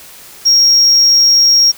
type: tone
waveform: sine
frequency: 5588 Hz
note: F8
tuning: in tune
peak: -3 dBFS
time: 0.45-1.72 s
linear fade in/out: 20 ms
effects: tanh soft clip ceiling -4 dBFS + white hiss -36 dBFS RMS until 1.77 s